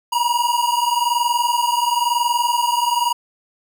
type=tone pair together; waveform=square; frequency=947 / 968 Hz; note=A#5 / B5; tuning=+27 / -35 cents; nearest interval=unison; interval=38 cents; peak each=-20 dBFS; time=0.12-3.13 s; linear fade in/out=10 ms; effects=none